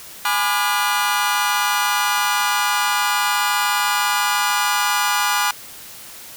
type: chord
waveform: sawtooth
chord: G# diminished seventh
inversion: none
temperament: just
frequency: 830.6 / 996.7 / 1196.1 / 1435.3 Hz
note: G#5 / B5 / D6 / F6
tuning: 0 / +16 / +31 / +47 cents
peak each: -19 dBFS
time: 0.25-5.51 s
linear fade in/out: 2 ms
effects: white hiss -38 dBFS RMS until 6.36 s